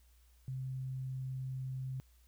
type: tone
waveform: sine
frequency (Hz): 130.81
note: C3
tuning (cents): 0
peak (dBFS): -37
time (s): 0.48-2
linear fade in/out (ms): 0
effects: added 60 Hz sine -62 dBFS peak until 2.27 s + white hiss -72 dBFS RMS until 2.27 s